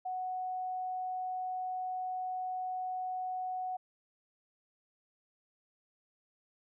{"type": "tone", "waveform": "sine", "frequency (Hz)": 740, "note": "F#5", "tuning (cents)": 0, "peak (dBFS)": -34, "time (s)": [0.05, 3.77], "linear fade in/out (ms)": 10, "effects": []}